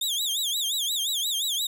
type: tone with vibrato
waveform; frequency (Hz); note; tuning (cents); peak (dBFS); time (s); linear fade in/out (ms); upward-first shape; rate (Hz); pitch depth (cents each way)
sawtooth; 3520; A7; 0; -22; 0.01-1.67; 5; sine; 5.7; 190
effects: none